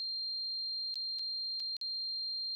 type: tone with dropouts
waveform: sine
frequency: 4186 Hz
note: C8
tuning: in tune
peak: -35 dBFS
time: 0-2.55 s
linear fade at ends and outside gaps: 0 ms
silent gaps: 0.942-0.956 / 1.187-1.193 / 1.598-1.602 / 1.767-1.813 s
effects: none